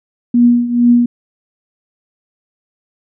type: tone with tremolo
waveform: sine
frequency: 240.3 Hz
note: B3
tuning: 47 cents flat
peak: -4 dBFS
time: 0.34-1.06 s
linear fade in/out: 5 ms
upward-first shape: triangle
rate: 2.2 Hz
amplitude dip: 80%
effects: none